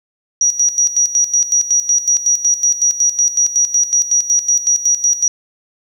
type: tone with tremolo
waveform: sine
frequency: 5780 Hz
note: F#8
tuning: 41 cents flat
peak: -9 dBFS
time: 0.41-5.28 s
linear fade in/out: 2 ms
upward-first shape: square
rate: 5.4 Hz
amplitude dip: 75%
effects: 8-bit